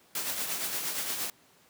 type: noise with tremolo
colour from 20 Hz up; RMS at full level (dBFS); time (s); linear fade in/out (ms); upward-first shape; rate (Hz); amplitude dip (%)
white; -31; 0.15-1.3; 2; triangle; 8.6; 50
effects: pink hiss -61 dBFS RMS until 1.69 s + high-pass 150 Hz 12 dB/octave